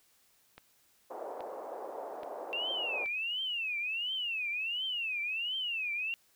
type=click train; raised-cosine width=0.3 ms; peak=-32 dBFS; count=4; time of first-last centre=0.58-3.059 s; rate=1.21 Hz
type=band-pass noise; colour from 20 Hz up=white; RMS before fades=-42 dBFS; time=1.1-3.05 s; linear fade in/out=10 ms; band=430 to 770 Hz; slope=24 dB/octave
type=tone with vibrato; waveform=sine; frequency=2708 Hz; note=E7; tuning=46 cents sharp; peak=-32 dBFS; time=2.53-6.14 s; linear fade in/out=0 ms; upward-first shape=triangle; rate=1.4 Hz; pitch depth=270 cents each way
effects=white hiss -68 dBFS RMS until 6.35 s